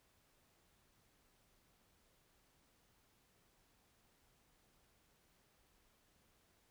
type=silence; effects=pink hiss -74 dBFS RMS until 6.7 s